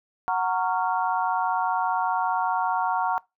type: chord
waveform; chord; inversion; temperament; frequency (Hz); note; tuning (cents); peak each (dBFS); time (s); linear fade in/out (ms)
sine; Gb major seventh; none; just; 740 / 925 / 1110 / 1387.5; Gb5 / Bb5 / Db6 / F6; 0 / -14 / +2 / -12; -26 / -26 / -29 / -31; 0.28-3.18; 0
effects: noise-tail reverb RT60 0.2 s tail -22 dB re dry